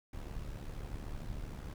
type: noise with amplitude modulation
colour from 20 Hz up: brown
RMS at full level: -39 dBFS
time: 0.13-1.74 s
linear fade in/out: 5 ms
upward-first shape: sine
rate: 72.8 Hz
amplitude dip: 65%
effects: none